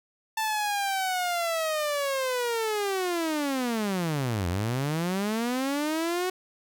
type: linear two-way sweep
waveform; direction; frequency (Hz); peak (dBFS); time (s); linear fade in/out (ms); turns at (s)
sawtooth; down then up; 887 to 83.8 to 372.6; -22; 0.37-6.3; 5; 4.48
effects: none